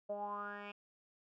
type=tone with low-pass filter sweep; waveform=10% pulse; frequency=204.4 Hz; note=G#3; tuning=27 cents flat; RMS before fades=-43 dBFS; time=0.09-0.72 s; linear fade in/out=10 ms; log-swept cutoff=590 to 2600 Hz; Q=8.7; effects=none